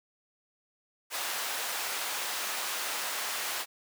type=high-pass noise; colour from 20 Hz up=pink; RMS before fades=-34 dBFS; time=1.1-3.66 s; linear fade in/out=50 ms; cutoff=850 Hz; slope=12 dB/octave; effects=none